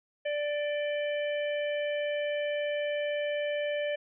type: harmonic tone with a mistuned harmonic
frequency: 587.3 Hz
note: D5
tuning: in tune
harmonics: 1 / 3 / 4 / 5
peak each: -29 / -39 / -41 / -43 dBFS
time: 0.25-3.96 s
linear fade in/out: 10 ms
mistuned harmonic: 5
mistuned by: +47 cents
effects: none